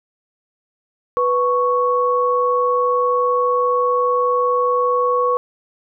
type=tone pair together; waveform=sine; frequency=493.9 / 1108.8 Hz; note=B4 / C#6; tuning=0 / 0 cents; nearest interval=octave + major second; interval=1400 cents; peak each=-17 dBFS; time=1.17-5.37 s; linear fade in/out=0 ms; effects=none